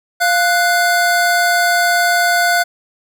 square tone pair together, 698.5 / 1480 Hz, F5 / F#6, 0 / 0 cents, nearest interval octave + minor second, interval 1300 cents, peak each -15 dBFS, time 0.2-2.64 s, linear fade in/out 20 ms, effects none

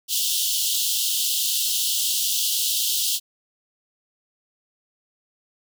pink high-pass noise, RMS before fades -23 dBFS, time 0.08-3.2 s, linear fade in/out 50 ms, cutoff 2900 Hz, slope 96 dB/octave, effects none

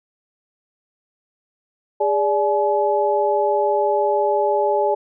sine tone cluster, 410 / 584 / 850 Hz, G#4 / D5 / G#5, -22 / -10 / +40 cents, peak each -20 dBFS, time 2-4.95 s, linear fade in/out 10 ms, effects none

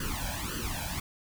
pink noise with flanger, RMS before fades -34 dBFS, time 0-1 s, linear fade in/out 5 ms, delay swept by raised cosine 0.65 to 1.26 ms, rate 1.8 Hz, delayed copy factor +1, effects none

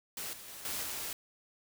white noise with level steps, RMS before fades -40 / -49 / -47 / -37 / -39 dBFS, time 0.17-1.13 s, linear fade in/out 2 ms, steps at 0.33 / 0.48 / 0.65 / 0.83 s, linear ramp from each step 2 ms, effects none

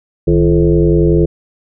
sine tone with frequency modulation, 249.3 Hz, B3, 16 cents sharp, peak -7 dBFS, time 0.27-1.26 s, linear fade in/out 10 ms, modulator 90.8 Hz, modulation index 2.3, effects none

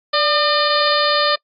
harmonic tone with a mistuned harmonic, 603 Hz, D5, 46 cents sharp, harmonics 1 / 2 / 3 / 4 / 5 / 6 / 7 / 8, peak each -19 / -19 / -23 / -29 / -26 / -23 / -22 / -24 dBFS, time 0.13-1.36 s, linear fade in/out 10 ms, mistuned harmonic 1, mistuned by -52 cents, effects noise-tail reverb RT60 0.1 s tail -26 dB re dry + AAC 48 kbps

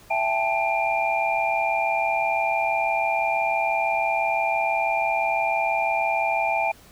sine tone cluster, 665 / 791 / 871 / 2388 Hz, E5 / G5 / A5 / D7, +15 / +15 / -18 / +28 cents, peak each -26 dBFS, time 0.1-6.72 s, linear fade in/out 10 ms, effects pink hiss -51 dBFS RMS until 6.91 s

